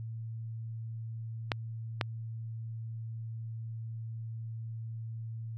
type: clicks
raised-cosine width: 0.3 ms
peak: -12 dBFS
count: 2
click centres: 1.518 / 2.012 s
effects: added 113 Hz sine -37 dBFS peak until 5.57 s